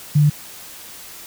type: tone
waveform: sine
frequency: 148.1 Hz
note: D3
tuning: 15 cents sharp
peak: -10 dBFS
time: 0.15-0.3 s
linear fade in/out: 10 ms
effects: white hiss -38 dBFS RMS until 1.26 s